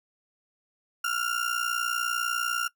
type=ring-modulated tone; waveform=35% pulse; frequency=1396.9 Hz; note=F6; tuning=in tune; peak=-21 dBFS; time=1.04-2.68 s; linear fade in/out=5 ms; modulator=30 Hz; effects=noise-tail reverb RT60 0.1 s tail -22 dB re dry